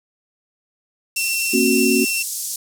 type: band-pass noise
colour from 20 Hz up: pink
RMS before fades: -27 dBFS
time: 1.16-2.56 s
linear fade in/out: 2 ms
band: 5800 to 13000 Hz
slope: 24 dB/octave
type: tone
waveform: sawtooth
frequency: 2704 Hz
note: E7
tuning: 43 cents sharp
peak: -17 dBFS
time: 1.16-2.23 s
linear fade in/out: 10 ms
type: chord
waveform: sine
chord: F# major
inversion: first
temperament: equal with one note detuned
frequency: 233.1 / 271.8 / 370 Hz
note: A#3 / C#4 / F#4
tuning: 0 / -34 / 0 cents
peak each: -19 dBFS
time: 1.53-2.05 s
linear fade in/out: 10 ms
effects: none